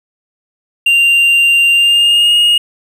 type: tone with pitch glide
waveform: triangle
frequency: 2781 to 2862 Hz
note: F7 to F7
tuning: -8 to +42 cents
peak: -5 dBFS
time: 0.86-2.58 s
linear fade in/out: 5 ms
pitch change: +50 cents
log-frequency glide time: 1.72-2.35 s
effects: none